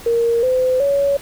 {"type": "tone with pitch steps", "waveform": "sine", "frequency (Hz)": [466.2, 511.3, 560.9], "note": ["A#4", "C5", "C#5"], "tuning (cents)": [0, -40, 20], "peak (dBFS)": -13, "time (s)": [0.06, 1.17], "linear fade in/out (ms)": 5, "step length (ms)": 370, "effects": ["pink hiss -38 dBFS RMS until 1.21 s"]}